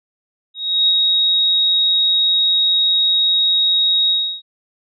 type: tone with ADSR envelope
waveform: sine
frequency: 3779 Hz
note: A#7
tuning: 23 cents sharp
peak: -10 dBFS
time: 0.54-4.42 s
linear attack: 340 ms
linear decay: 40 ms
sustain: -2 dB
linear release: 320 ms
effects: none